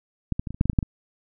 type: clicks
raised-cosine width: 5 ms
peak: -11 / -13 / -18 / -19 / -27 / -6 / -13 / -6 / -26 / -6 / -15 dBFS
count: 11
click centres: 0.323 / 0.395 / 0.472 / 0.506 / 0.545 / 0.611 / 0.656 / 0.698 / 0.732 / 0.788 / 0.828 s
effects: none